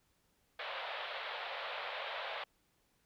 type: band-pass noise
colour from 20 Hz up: pink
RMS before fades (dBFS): -42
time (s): 0.59-2.44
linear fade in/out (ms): 5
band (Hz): 520 to 3900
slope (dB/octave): 48
effects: pink hiss -75 dBFS RMS until 3.05 s